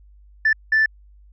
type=tone bursts at uneven times; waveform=sine; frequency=1760 Hz; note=A6; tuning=in tune; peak=-12 dBFS; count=2; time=0.45-0.53 / 0.72-0.86 s; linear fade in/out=5 ms; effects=tanh soft clip ceiling -11 dBFS + added 50 Hz sine -46 dBFS peak until 1.32 s